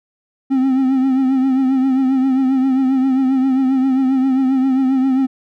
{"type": "tone with vibrato", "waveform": "triangle", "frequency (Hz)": 263.5, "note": "C4", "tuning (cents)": 12, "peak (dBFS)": -10, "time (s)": [0.5, 5.27], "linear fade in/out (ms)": 20, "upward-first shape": "triangle", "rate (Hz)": 7.5, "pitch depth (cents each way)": 60, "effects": []}